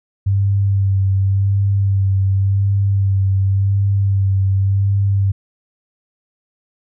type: tone with vibrato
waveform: sine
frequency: 98 Hz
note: G2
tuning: in tune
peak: -12 dBFS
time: 0.26-5.32 s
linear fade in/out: 10 ms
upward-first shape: sine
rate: 0.9 Hz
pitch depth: 25 cents each way
effects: none